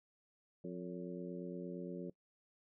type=harmonic tone with a mistuned harmonic; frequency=88.6 Hz; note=F2; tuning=25 cents sharp; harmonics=2 / 3 / 4 / 5 / 6; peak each=-45 / -49 / -47 / -49 / -52 dBFS; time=0.64-2.1 s; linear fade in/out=5 ms; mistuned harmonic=6; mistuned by=+92 cents; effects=noise-tail reverb RT60 0.1 s tail -21 dB re dry